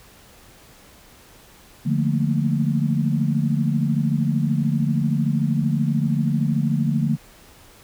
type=chord; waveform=sine; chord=Bb major seventh; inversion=first; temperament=equal; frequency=146.83 / 174.61 / 220 / 233.1 Hz; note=D3 / F3 / A3 / Bb3; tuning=0 / 0 / 0 / 0 cents; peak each=-21 / -25 / -24 / -25 dBFS; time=1.85-7.17 s; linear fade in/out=20 ms; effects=pink hiss -49 dBFS RMS until 7.83 s